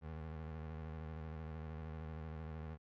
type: tone with vibrato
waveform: 25% pulse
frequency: 79 Hz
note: D#2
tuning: 27 cents sharp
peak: -40 dBFS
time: 0.01-2.78 s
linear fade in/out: 50 ms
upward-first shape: square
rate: 13 Hz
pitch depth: 47 cents each way
effects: low-pass 2000 Hz 12 dB/octave + MP3 64 kbps